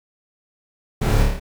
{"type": "noise with echo", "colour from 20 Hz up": "brown", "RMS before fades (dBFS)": -19, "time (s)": [1.01, 1.23], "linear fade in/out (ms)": 10, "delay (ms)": 28, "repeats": 6, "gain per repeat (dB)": -2, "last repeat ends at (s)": 1.398, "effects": []}